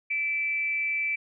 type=tone with frequency modulation; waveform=sine; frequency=2325 Hz; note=D7; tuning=18 cents flat; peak=-25 dBFS; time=0.1-1.16 s; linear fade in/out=10 ms; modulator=313 Hz; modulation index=0.25; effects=none